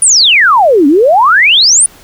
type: exponential two-way sweep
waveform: sine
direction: down then up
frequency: 9900 to 268.8 to 9900 Hz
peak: -3 dBFS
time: 0.02-1.86 s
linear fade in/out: 2 ms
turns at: 0.87 s
effects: pink hiss -39 dBFS RMS until 2.03 s